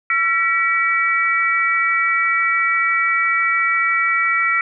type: tone cluster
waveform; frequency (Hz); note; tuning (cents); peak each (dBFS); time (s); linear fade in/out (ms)
sine; 1353 / 1941 / 2288; E6 / B6 / D7; +45 / -31 / -46; -19; 0.1-4.61; 2
effects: none